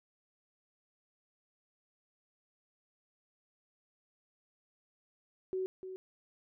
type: tone with echo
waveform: sine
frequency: 374.9 Hz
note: F#4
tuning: 23 cents sharp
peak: -32 dBFS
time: 5.53-5.66 s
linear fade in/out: 0 ms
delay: 300 ms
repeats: 1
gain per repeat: -9 dB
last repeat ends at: 5.96 s
effects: none